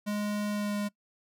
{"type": "tone with pitch glide", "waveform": "square", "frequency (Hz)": [207.7, 205.7], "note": ["G#3", "G#3"], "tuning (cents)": [0, -16], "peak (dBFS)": -30, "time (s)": [0.06, 0.89], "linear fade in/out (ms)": 20, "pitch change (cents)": -16, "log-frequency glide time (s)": [0.5, 0.76], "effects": ["noise-tail reverb RT60 0.1 s tail -22 dB re dry"]}